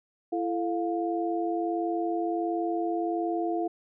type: tone cluster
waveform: sine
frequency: 336.7 / 438.1 / 706 Hz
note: E4 / A4 / F5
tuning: +37 / -7 / +19 cents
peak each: -28 / -35 / -31 dBFS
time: 0.32-3.68 s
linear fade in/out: 10 ms
effects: none